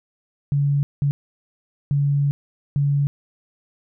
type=tone bursts at uneven times; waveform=sine; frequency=142.2 Hz; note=C#3; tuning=45 cents sharp; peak=-16 dBFS; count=4; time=0.52-0.83 / 1.02-1.11 / 1.91-2.31 / 2.76-3.07 s; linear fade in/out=0 ms; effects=none